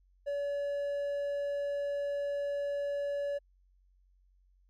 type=tone; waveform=triangle; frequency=570 Hz; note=C#5; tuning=48 cents sharp; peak=-29 dBFS; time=0.26-3.39 s; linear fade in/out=20 ms; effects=added 46 Hz sine -63 dBFS peak until 4.69 s + MP3 64 kbps